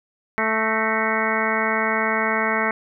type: harmonic tone with a mistuned harmonic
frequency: 220 Hz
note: A3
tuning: in tune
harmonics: 1 / 2 / 3 / 4 / 5 / 6 / 7 / 8 / 9 / 10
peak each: -28 / -28 / -28 / -28 / -28 / -28 / -28 / -28 / -28 / -28 dBFS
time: 0.38-2.71 s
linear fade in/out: 0 ms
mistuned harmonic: 8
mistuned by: +80 cents
effects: none